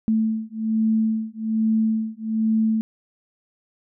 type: beating tone pair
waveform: sine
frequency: 220 / 221.2 Hz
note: A3 / A3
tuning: 0 / +9 cents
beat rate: 1.2 Hz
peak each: -22 dBFS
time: 0.08-2.81 s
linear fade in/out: 0 ms
effects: none